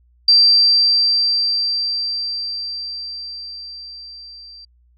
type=tone with level ramp; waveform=sine; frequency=4699 Hz; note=D8; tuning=in tune; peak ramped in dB=-7 to -37 dBFS; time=0.28-4.65 s; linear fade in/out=5 ms; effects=added 60 Hz sine -52 dBFS peak until 4.97 s